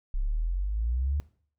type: exponential sweep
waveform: sine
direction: up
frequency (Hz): 32.7 to 74.4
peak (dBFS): -25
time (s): 0.14-1.2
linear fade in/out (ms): 0
effects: noise-tail reverb RT60 0.5 s tail -19 dB re dry